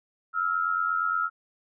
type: tone pair together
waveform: sine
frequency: 1308.4 / 1396.9 Hz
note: E6 / F6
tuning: -13 / 0 cents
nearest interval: minor second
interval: 113 cents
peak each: -26 / -27 dBFS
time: 0.33-1.3 s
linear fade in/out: 50 ms
effects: none